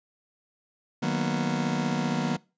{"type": "chord", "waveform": "40% pulse", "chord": "B major seventh", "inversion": "first", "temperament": "just", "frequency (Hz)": [154.34, 185.21, 231.5, 246.9], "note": ["D#3", "F#3", "A#3", "B3"], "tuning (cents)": [-14, 2, -12, 0], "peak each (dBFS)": -30, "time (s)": [1.02, 2.37], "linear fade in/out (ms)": 10, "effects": ["noise-tail reverb RT60 0.3 s tail -23 dB re dry", "resampled to 16000 Hz"]}